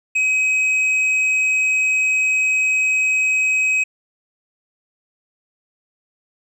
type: tone with hard clipping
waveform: sine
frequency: 2535 Hz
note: D#7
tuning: 32 cents sharp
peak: -16 dBFS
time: 0.15-3.84 s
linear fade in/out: 10 ms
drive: 4 dB
effects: none